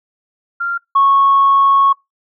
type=tone pair in turn; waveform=sine; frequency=1388 / 1101.7 Hz; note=F6 / C#6; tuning=-11 / -11 cents; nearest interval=major third; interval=400 cents; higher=first; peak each=-16 / -7 dBFS; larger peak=second; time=0.6-0.78 / 0.95-1.93 s; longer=second; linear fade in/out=10 ms; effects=noise-tail reverb RT60 0.2 s tail -26 dB re dry + tanh soft clip ceiling -3 dBFS